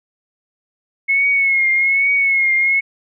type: tone with vibrato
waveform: sine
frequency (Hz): 2180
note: C#7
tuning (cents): -29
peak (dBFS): -12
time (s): 1.08-2.81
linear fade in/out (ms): 20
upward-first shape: triangle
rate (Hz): 1.2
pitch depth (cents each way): 58
effects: none